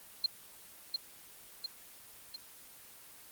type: tone with echo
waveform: sine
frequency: 4198 Hz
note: C8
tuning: 5 cents sharp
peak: -26 dBFS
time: 0.24-0.26 s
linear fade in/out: 2 ms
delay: 700 ms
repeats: 3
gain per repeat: -4 dB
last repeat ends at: 2.36 s
effects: white hiss -54 dBFS RMS until 3.31 s + Opus 24 kbps